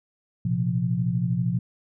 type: chord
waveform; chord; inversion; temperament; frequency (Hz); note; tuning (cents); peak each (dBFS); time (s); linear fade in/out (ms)
sine; Bb suspended second; none; equal with one note detuned; 116.54 / 129.16 / 174.61; Bb2 / C3 / F3; 0 / -22 / 0; -27 / -26 / -25; 0.45-1.59; 5
effects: none